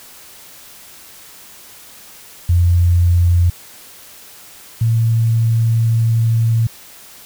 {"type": "tone pair in turn", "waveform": "sine", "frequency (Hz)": [87.2, 114.03], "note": ["F2", "A#2"], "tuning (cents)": [-2, -38], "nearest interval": "perfect fourth", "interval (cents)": 464, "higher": "second", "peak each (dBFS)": [-9, -11], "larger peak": "first", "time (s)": [[2.49, 3.5], [4.81, 6.67]], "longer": "second", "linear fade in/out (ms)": 5, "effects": ["white hiss -40 dBFS RMS until 7.25 s"]}